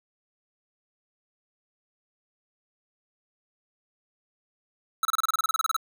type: tone bursts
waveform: square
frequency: 1308 Hz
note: E6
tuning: 14 cents flat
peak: -22 dBFS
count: 15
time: 5.03-5.765 s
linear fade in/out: 2 ms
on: 21 ms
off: 30 ms
effects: none